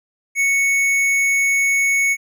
sine tone with tanh clipping, 2215 Hz, C#7, 2 cents flat, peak -16 dBFS, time 0.35-2.17 s, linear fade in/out 50 ms, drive 14 dB, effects none

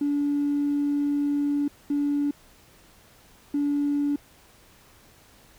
triangle tone bursts at uneven times, 288 Hz, D4, 34 cents flat, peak -18 dBFS, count 3, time 0.01-1.68 / 1.9-2.31 / 3.54-4.16 s, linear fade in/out 5 ms, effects tanh soft clip ceiling -19 dBFS + pink hiss -55 dBFS RMS until 5.58 s

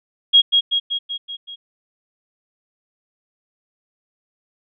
sine tone with echo, 3284 Hz, G#7, 20 cents flat, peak -7 dBFS, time 0.33-0.42 s, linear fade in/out 20 ms, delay 190 ms, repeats 6, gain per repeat -4 dB, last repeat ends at 1.56 s, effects none

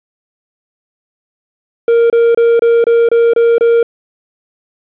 triangle tone bursts, 465.9 Hz, A#4, 1 cent flat, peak -4 dBFS, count 8, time 1.88-3.829 s, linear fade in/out 2 ms, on 220 ms, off 27 ms, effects resampled to 8000 Hz + 7-bit

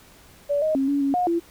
sine tone with pitch steps, 575 / 624 / 270.5 / 283.3 / 276.9 / 719 / 338.9 Hz, D5 / D#5 / C#4 / C#4 / C#4 / F#5 / E4, -37 / +5 / -42 / +38 / -2 / -50 / +48 cents, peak -19 dBFS, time 0.49-1.4 s, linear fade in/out 20 ms, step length 130 ms, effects pink hiss -51 dBFS RMS until 1.5 s

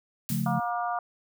blue noise with exponential decay, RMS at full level -32 dBFS, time 0.29-0.71 s, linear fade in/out 0 ms, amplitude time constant 91 ms
sine chord, Db augmented, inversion none, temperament equal with one note detuned, 138.59 / 174.61 / 217.7 Hz, Db3 / F3 / A3, 0 / 0 / -18 cents, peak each -30 dBFS, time 0.3-0.6 s, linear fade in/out 5 ms
harmonic tone, 237.5 Hz, A#3, 33 cents sharp, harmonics 3 / 4 / 5 / 6, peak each -29 / -35 / -33 / -38 dBFS, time 0.46-0.99 s, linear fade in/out 2 ms
effects none

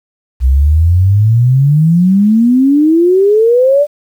sine exponential sweep, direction up, 62 to 598 Hz, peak -5 dBFS, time 0.4-3.87 s, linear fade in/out 50 ms, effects 7-bit

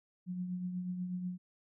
sine tone with tremolo, 180.7 Hz, F#3, 41 cents flat, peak -33 dBFS, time 0.26-1.38 s, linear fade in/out 50 ms, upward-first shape triangle, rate 8.2 Hz, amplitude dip 50%, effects none

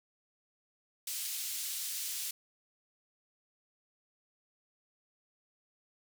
white band-pass noise, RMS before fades -38 dBFS, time 1.07-2.31 s, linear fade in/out 5 ms, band 3200 to 15000 Hz, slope 12 dB/octave, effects none

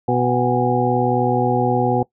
harmonic tone with a mistuned harmonic, 123.8 Hz, B2, 5 cents sharp, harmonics 1 / 2 / 3 / 4 / 6 / 7, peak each -22 / -22 / -22 / -22 / -22 / -22 dBFS, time 0.08-2.03 s, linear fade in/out 5 ms, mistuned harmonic 7, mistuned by -92 cents, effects noise-tail reverb RT60 0.1 s tail -21 dB re dry

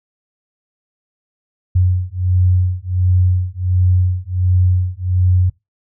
sine beating tone pair, 90.4 / 91.8 Hz, F#2 / F#2, -40 / -13 cents, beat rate 1.4 Hz, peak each -15 dBFS, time 1.75-5.5 s, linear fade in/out 10 ms, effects noise-tail reverb RT60 0.2 s tail -22 dB re dry

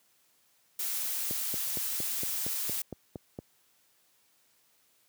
blue noise, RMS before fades -33 dBFS, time 0.79-2.82 s, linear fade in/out 5 ms
click train, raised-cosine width 2 ms, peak -24 dBFS, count 10, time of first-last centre 1.31-3.389 s, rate 4.33 Hz
effects white hiss -68 dBFS RMS until 5.08 s + high-pass 80 Hz 12 dB/octave

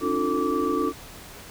sine tone cluster, 276.4 / 304.8 / 356.4 / 445.7 / 1161 Hz, C#4 / D#4 / F4 / A4 / D6, -5 / -36 / +35 / +22 / -20 cents, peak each -28 dBFS, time 0-0.93 s, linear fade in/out 50 ms, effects pink hiss -43 dBFS RMS until 1.5 s

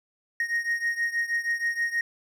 triangle beating tone pair, 1864.7 / 1871 Hz, A#6 / A#6, 0 / +6 cents, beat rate 6.3 Hz, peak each -25 / -28 dBFS, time 0.4-2.01 s, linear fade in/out 2 ms, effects none

